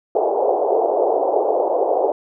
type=band-pass noise; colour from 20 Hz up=pink; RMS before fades=-18 dBFS; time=0.15-2.12 s; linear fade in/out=2 ms; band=380 to 810 Hz; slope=48 dB/octave; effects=none